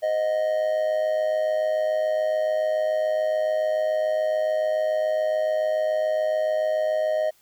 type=tone with amplitude modulation; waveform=triangle; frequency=622.3 Hz; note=D#5; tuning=in tune; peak=-16 dBFS; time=0.02-7.31 s; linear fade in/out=20 ms; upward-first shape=sine; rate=107 Hz; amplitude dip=60%; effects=white hiss -60 dBFS RMS until 7.41 s